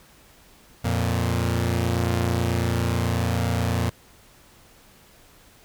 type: tone pair together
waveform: sawtooth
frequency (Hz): 87.31 / 116.54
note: F2 / A#2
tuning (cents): 0 / 0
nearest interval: perfect fourth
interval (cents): 500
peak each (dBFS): -20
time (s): 0.84-3.9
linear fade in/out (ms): 10
effects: pink hiss -53 dBFS RMS until 5.64 s